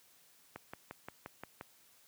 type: click train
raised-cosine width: 0.5 ms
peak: -28 dBFS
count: 7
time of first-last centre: 0.56-1.611 s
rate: 5.71 Hz
effects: white hiss -65 dBFS RMS until 2.07 s + high-pass 80 Hz 12 dB/octave